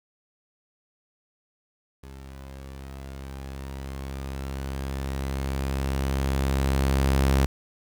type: tone with level ramp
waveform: sawtooth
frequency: 67.5 Hz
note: C#2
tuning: 45 cents flat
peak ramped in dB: -37 to -14 dBFS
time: 2.03-7.46 s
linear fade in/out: 5 ms
effects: 9-bit